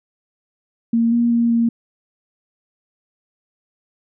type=tone with pitch steps; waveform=sine; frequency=230.9 / 236.3 / 234.2 / 232.3 Hz; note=A#3 / A#3 / A#3 / A#3; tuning=-16 / +24 / +8 / -6 cents; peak=-13 dBFS; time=0.93-1.69 s; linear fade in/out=5 ms; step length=190 ms; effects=none